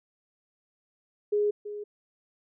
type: tone with echo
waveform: sine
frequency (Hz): 415.3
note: G#4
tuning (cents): 0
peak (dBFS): -22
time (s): 1.32-1.51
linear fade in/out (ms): 10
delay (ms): 330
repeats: 1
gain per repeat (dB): -12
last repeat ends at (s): 1.84
effects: none